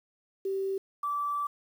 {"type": "tone pair in turn", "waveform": "sine", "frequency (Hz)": [387.3, 1160.6], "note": ["G4", "D6"], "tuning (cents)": [-21, -21], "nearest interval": "octave + perfect fifth", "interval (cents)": 1900, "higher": "second", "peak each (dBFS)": -28, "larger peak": "neither", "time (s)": [[0.45, 0.78], [1.03, 1.47]], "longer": "second", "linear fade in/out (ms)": 5, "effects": ["9-bit"]}